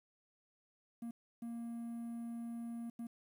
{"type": "tone bursts at uneven times", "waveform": "triangle", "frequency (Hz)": 233.1, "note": "A#3", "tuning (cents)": 0, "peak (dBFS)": -39, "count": 3, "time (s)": [[1.02, 1.11], [1.42, 2.9], [2.99, 3.07]], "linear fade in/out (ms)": 5, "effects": ["11-bit"]}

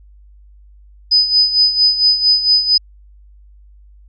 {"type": "tone with tremolo", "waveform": "sine", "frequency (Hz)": 5000, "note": "D#8", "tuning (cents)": 8, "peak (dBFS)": -7, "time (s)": [1.11, 2.78], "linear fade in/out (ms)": 10, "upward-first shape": "sine", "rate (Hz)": 4.4, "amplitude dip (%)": 70, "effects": ["added 50 Hz sine -41 dBFS peak until 4.08 s"]}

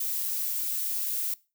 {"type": "noise", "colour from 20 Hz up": "violet", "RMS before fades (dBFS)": -30, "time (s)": [0, 1.34], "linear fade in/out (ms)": 5, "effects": ["noise-tail reverb RT60 0.3 s tail -21 dB re dry"]}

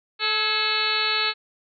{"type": "harmonic tone with a mistuned harmonic", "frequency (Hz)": 433.8, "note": "A4", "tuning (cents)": -25, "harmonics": [1, 2, 3, 4, 5, 6, 7, 8, 9, 10], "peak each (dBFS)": [-35, -35, -29, -30, -30, -28, -33, -33, -27, -27], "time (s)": [0.19, 1.34], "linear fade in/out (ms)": 50, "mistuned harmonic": 4, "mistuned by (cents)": -62, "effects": []}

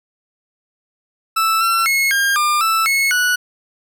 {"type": "tone with pitch steps", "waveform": "40% pulse", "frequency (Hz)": [1319, 1351, 2175, 1610, 1200, 1321, 2187, 1473], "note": ["E6", "E6", "C#7", "G6", "D6", "E6", "C#7", "F#6"], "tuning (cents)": [1, 42, -33, 46, 37, 3, -24, -8], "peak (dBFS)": -13, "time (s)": [1.36, 3.36], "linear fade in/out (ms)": 10, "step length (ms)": 250, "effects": []}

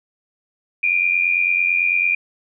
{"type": "tone pair together", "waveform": "sine", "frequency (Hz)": [2371, 2460], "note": ["D7", "D#7"], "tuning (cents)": [16, -20], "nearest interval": "minor second", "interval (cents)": 64, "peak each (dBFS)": -18, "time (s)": [0.83, 2.15], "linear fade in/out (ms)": 5, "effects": []}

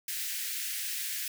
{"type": "high-pass noise", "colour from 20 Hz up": "white", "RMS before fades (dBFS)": -35, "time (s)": [0.08, 1.28], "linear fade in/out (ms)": 2, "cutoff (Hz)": 1600, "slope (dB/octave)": 48, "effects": []}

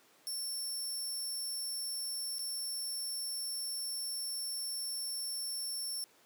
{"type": "tone with dropouts", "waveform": "20% pulse", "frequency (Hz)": 5420, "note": "E8", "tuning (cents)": 47, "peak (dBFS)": -31, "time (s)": [0.27, 6.04], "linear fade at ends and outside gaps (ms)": 0, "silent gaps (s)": [2.384, 2.392], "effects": ["pink hiss -64 dBFS RMS until 6.25 s", "high-pass 300 Hz 12 dB/octave"]}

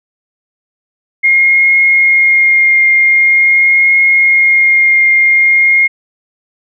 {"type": "tone with vibrato", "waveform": "sine", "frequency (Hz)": 2135, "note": "C7", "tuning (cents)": 34, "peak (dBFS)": -5, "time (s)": [1.23, 5.88], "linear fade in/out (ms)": 20, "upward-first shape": "triangle", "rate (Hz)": 0.45, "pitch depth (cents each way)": 14, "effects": []}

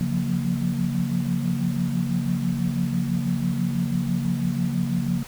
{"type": "chord", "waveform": "sine", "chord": "Gb major seventh", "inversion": "second", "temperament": "equal with one note detuned", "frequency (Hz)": [138.59, 174.61, 180.67, 233.1], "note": ["Db3", "F3", "Gb3", "Bb3"], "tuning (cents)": [0, 0, -41, 0], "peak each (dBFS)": -27, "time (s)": [0.01, 5.23], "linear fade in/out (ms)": 0, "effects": ["pink hiss -42 dBFS RMS until 5.27 s"]}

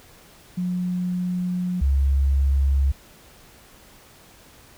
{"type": "tone pair in turn", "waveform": "sine", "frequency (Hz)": [180, 68.6], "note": ["F#3", "C#2"], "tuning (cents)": [-47, -17], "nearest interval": "octave + perfect fourth", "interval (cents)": 1670, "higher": "first", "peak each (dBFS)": [-22, -16], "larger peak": "second", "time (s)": [[0.57, 1.81], [1.81, 2.92]], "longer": "first", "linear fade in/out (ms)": 10, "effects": ["pink hiss -50 dBFS RMS until 4.77 s"]}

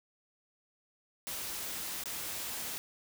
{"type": "noise with dropouts", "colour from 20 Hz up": "white", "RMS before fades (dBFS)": -39, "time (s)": [1.27, 2.78], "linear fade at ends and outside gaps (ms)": 0, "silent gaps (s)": [2.037, 2.057], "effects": []}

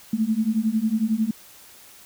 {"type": "beating tone pair", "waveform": "sine", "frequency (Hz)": [214, 225], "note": ["A3", "A3"], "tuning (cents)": [-48, 39], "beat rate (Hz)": 11, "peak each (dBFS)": [-23, -22], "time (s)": [0.13, 1.31], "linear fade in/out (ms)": 5, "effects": ["white hiss -48 dBFS RMS until 2.05 s"]}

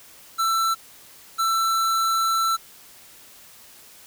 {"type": "tone pair in turn", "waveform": "square", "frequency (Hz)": [1335, 1335], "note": ["E6", "E6"], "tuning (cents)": [22, 22], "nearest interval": "unison", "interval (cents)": 0, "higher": "neither", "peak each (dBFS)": -20, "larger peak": "neither", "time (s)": [[0.38, 0.75], [1.38, 2.57]], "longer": "second", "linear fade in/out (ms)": 20, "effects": ["white hiss -48 dBFS RMS until 4.06 s"]}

